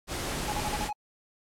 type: noise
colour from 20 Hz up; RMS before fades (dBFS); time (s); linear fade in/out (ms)
pink; -33; 0.07-0.91; 50
type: tone bursts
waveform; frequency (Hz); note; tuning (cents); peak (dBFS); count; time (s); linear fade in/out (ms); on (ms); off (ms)
triangle; 839; G#5; +17; -28; 6; 0.48-0.929; 5; 44; 37
effects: low-pass 11000 Hz 12 dB/octave + AAC 64 kbps